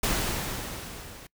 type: noise with level ramp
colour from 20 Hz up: pink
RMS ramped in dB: -25 to -46 dBFS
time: 0.03-1.27 s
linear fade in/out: 5 ms
effects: noise-tail reverb RT60 0.1 s tail -24 dB re dry